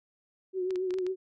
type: tone with vibrato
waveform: sine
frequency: 370 Hz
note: F#4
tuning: in tune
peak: -28 dBFS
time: 0.53-1.16 s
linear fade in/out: 50 ms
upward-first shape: triangle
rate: 7.3 Hz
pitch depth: 52 cents each way
type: clicks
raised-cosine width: 0.2 ms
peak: -27 dBFS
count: 6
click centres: 0.707 / 0.758 / 0.907 / 0.94 / 0.986 / 1.066 s
effects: none